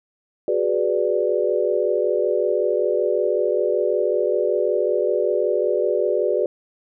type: chord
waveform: sine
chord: G# half-diminished seventh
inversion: third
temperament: equal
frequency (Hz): 370 / 415.3 / 493.9 / 587.3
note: F#4 / G#4 / B4 / D5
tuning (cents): 0 / 0 / 0 / 0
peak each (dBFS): -23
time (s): 0.48-6.46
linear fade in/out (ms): 2
effects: none